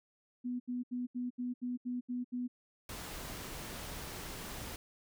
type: tone bursts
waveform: sine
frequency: 246.9 Hz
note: B3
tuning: in tune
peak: -34 dBFS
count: 9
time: 0.44-2.48 s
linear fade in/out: 20 ms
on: 160 ms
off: 75 ms
type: noise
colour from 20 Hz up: pink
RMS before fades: -44 dBFS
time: 2.89-4.76 s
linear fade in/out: 2 ms
effects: none